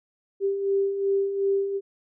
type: beating tone pair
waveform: sine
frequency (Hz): 392 / 394.7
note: G4 / G4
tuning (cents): 0 / +12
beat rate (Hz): 2.7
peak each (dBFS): -30 / -22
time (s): 0.4-1.81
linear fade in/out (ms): 50
effects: none